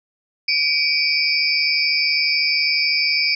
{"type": "tone cluster", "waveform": "sine", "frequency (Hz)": [2298, 2450, 4724, 5170], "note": ["D7", "D#7", "D8", "E8"], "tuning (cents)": [-38, -27, 9, -34], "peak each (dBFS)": [-20, -25, -21, -22], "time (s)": [0.48, 3.35], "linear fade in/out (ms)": 5, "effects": []}